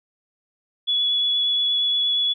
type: tone with vibrato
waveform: sine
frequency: 3400 Hz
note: G#7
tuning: 40 cents sharp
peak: -18 dBFS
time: 0.87-2.34 s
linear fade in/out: 20 ms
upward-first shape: sine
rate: 8.5 Hz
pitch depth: 10 cents each way
effects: none